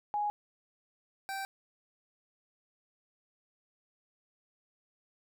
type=tone pair in turn; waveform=sine / 25% pulse; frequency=830.6 / 779.3 Hz; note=G#5 / G5; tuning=0 / -10 cents; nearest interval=minor second; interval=110 cents; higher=first; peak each=-29 / -32 dBFS; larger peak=first; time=0.14-0.3 / 1.29-1.45 s; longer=neither; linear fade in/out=0 ms; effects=none